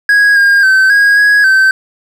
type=tone with pitch steps; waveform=triangle; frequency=1654 / 1617 / 1540 / 1642 / 1662 / 1546 Hz; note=G#6 / G#6 / G6 / G#6 / G#6 / G6; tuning=-8 / -47 / -31 / -20 / +1 / -24 cents; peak=-3 dBFS; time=0.09-1.71 s; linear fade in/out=2 ms; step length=270 ms; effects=none